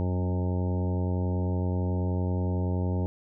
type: harmonic tone with a mistuned harmonic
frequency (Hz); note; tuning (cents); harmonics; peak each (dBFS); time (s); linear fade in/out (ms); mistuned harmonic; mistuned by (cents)
90.7; F#2; -34; 1 / 2 / 3 / 4 / 5 / 6 / 7 / 9 / 10; -26 / -32 / -36 / -38 / -40 / -42 / -43 / -45 / -46; 0-3.06; 0; 2; +17
effects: none